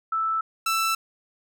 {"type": "tone pair in turn", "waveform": ["sine", "sawtooth"], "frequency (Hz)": [1318.5, 1326.9], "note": ["E6", "E6"], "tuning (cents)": [0, 11], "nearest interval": "unison", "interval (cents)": 11, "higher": "second", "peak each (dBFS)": [-22, -18], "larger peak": "second", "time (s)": [[0.12, 0.41], [0.66, 0.95]], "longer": "neither", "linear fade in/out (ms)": 5, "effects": []}